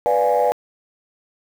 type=chord; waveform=sine; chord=B diminished seventh; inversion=none; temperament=equal; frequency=493.9 / 587.3 / 698.5 / 830.6 Hz; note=B4 / D5 / F5 / Ab5; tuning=0 / 0 / 0 / 0 cents; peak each=-18 / -19 / -21 / -19 dBFS; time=0.06-0.52 s; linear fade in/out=0 ms; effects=tanh soft clip ceiling -8 dBFS + 7-bit